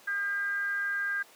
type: tone with frequency modulation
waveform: sine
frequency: 1606 Hz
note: G6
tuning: 41 cents sharp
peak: -28 dBFS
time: 0.07-1.23 s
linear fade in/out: 10 ms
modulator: 375 Hz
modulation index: 0.37
effects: pink hiss -55 dBFS RMS until 1.35 s + high-pass 400 Hz 12 dB/octave